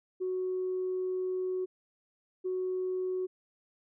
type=tone pair in turn; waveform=sine; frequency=370 / 370 Hz; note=F#4 / F#4; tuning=0 / 0 cents; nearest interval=unison; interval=0 cents; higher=neither; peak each=-29 / -29 dBFS; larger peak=neither; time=0.2-1.66 / 2.44-3.27 s; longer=first; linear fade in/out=20 ms; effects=tanh soft clip ceiling -25 dBFS